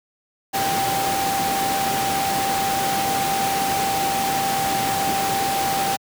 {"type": "tone in noise", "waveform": "sine", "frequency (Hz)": 784, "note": "G5", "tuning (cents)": 0, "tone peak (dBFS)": -21, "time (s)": [0.53, 5.97], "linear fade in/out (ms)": 20, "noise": "pink", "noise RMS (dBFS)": -24, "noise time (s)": [0.53, 5.97], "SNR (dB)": 0, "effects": ["high-pass 150 Hz 12 dB/octave"]}